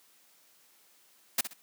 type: noise with echo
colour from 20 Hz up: white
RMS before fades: -26 dBFS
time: 1.38-1.41 s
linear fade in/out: 5 ms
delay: 63 ms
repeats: 2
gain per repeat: -11 dB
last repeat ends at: 1.536 s
effects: white hiss -63 dBFS RMS until 1.62 s + high-pass 200 Hz 12 dB/octave